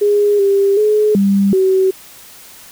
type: tone with pitch steps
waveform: sine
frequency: 411.7 / 396.4 / 424.3 / 198 / 379.1 Hz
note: G#4 / G4 / G#4 / G3 / F#4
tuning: -15 / +19 / +37 / +18 / +42 cents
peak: -9 dBFS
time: 0.01-1.91 s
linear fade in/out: 10 ms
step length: 380 ms
effects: white hiss -39 dBFS RMS until 2.71 s